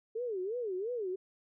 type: tone with vibrato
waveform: sine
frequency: 425 Hz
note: G#4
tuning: 40 cents sharp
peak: -33 dBFS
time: 0.15-1.16 s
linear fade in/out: 10 ms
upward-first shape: sine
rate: 2.9 Hz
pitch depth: 270 cents each way
effects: none